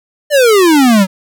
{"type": "exponential sweep", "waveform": "square", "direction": "down", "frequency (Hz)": [609, 182], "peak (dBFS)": -6, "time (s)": [0.3, 1.07], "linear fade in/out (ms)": 50, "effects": []}